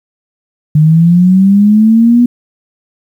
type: linear sweep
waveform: sine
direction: up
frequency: 149.9 to 244.8 Hz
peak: -3 dBFS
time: 0.75-2.26 s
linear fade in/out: 5 ms
effects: 7-bit